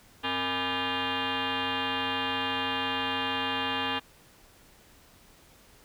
sine tone with frequency modulation, 993 Hz, B5, 9 cents sharp, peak -27 dBFS, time 0.23-4 s, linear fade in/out 20 ms, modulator 364 Hz, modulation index 6.7, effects pink hiss -57 dBFS RMS until 5.84 s

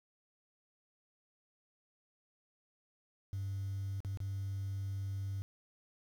sine tone with dropouts, 98 Hz, G2, in tune, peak -34 dBFS, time 3.33-5.42 s, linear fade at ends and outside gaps 0 ms, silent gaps 4.004-4.048 / 4.173-4.203 s, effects tanh soft clip ceiling -34 dBFS + 10-bit

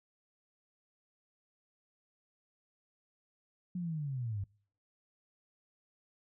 sine linear sweep, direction down, 183.6 to 93.9 Hz, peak -34 dBFS, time 3.75-4.44 s, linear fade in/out 5 ms, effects noise-tail reverb RT60 0.5 s tail -26 dB re dry

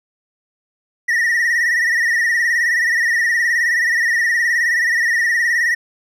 triangle tone with vibrato, 1877 Hz, A#6, 11 cents sharp, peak -12 dBFS, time 1.08-5.75 s, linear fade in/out 10 ms, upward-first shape sine, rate 19 Hz, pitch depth 77 cents each way, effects none

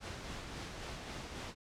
pink noise with tremolo, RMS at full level -43 dBFS, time 0-1.55 s, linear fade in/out 50 ms, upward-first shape sine, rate 3.7 Hz, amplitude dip 30%, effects low-pass 6000 Hz 12 dB/octave

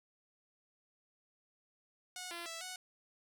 5% pulse tone with pitch steps, 730 / 342.2 / 660 / 737 Hz, F#5 / F4 / E5 / F#5, -24 / -35 / +2 / -7 cents, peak -31 dBFS, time 2.16-2.76 s, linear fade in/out 2 ms, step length 150 ms, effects none

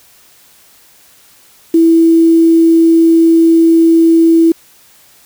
sine tone with quantisation, 329.6 Hz, E4, in tune, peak -4 dBFS, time 1.74-4.52 s, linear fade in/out 5 ms, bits 5, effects white hiss -45 dBFS RMS until 5.25 s

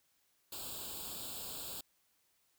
white noise with comb filter, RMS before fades -44 dBFS, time 0.52-1.81 s, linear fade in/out 5 ms, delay 0.25 ms, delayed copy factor +0.9, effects white hiss -75 dBFS RMS until 2.58 s

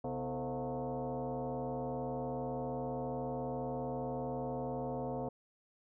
sine tone with frequency modulation, 135.2 Hz, C#3, 43 cents flat, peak -35 dBFS, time 0.04-5.29 s, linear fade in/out 5 ms, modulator 193 Hz, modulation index 3.5, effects none

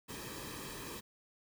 pink noise with comb filter, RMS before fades -45 dBFS, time 0.08-1.01 s, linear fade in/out 20 ms, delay 1.4 ms, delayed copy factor -0.7, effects none

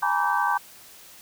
sine tone cluster, 820 / 913 / 984 / 1154 / 1548 Hz, G#5 / A#5 / B5 / D6 / G6, -22 / -36 / -7 / -31 / -22 cents, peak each -27 dBFS, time 0.02-0.58 s, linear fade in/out 10 ms, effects white hiss -48 dBFS RMS until 1.21 s

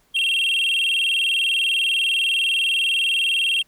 triangle tone with vibrato, 2960 Hz, F#7, in tune, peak -16 dBFS, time 0.14-3.63 s, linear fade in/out 20 ms, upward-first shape square, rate 20 Hz, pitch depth 140 cents each way, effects pink hiss -61 dBFS RMS until 3.67 s

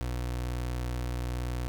30% pulse tone, 61.1 Hz, B1, 18 cents flat, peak -28 dBFS, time 0.01-1.68 s, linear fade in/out 0 ms, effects none

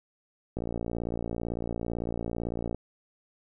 click train, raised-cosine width 2 ms, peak -19 dBFS, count 127, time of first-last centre 0.57-2.746 s, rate 57.9 Hz, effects none

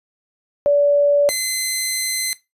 sine / 10% pulse tone pair in turn, 576 / 2053 Hz, D5 / C7, -34 / -33 cents, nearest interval octave + minor seventh, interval 2201 cents, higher second, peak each -11 dBFS, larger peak neither, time 0.66-1.29 / 1.29-2.33 s, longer second, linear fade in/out 0 ms, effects noise-tail reverb RT60 0.2 s tail -17 dB re dry + resampled to 32000 Hz

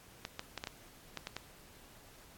clicks, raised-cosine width 0.2 ms, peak -21 dBFS, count 8, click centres 0.251 / 0.394 / 0.577 / 0.639 / 0.672 / 1.173 / 1.271 / 1.366 s, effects pink hiss -58 dBFS RMS until 2.37 s + AAC 64 kbps

